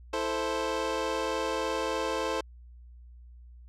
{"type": "chord", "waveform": "25% pulse", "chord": "A minor", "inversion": "second", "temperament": "equal", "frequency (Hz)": [329.6, 440, 523.3], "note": ["E4", "A4", "C5"], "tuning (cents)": [0, 0, 0], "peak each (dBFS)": [-32, -29, -28], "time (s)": [0.13, 2.41], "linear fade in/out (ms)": 5, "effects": ["added 60 Hz sine -47 dBFS peak until 3.68 s", "low-pass 7000 Hz 12 dB/octave"]}